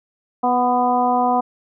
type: harmonic tone with a mistuned harmonic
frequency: 246.9 Hz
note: B3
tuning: in tune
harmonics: 1 / 2 / 3 / 4 / 5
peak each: -22 / -25 / -17 / -21 / -28 dBFS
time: 0.43-1.41 s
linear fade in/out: 10 ms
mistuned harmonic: 4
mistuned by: +19 cents
effects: none